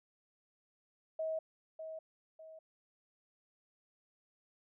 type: tone with echo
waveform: sine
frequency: 638 Hz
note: D#5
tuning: 43 cents sharp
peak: -34 dBFS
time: 1.19-1.39 s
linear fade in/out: 5 ms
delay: 600 ms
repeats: 2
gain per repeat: -8 dB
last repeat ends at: 2.59 s
effects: none